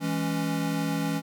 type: chord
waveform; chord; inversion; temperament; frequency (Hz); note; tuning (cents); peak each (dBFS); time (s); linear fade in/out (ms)
square; C# minor; first; equal; 164.81 / 207.7 / 277.2; E3 / G#3 / C#4; 0 / 0 / 0; -30 / -34 / -30; 0-1.22; 50
effects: none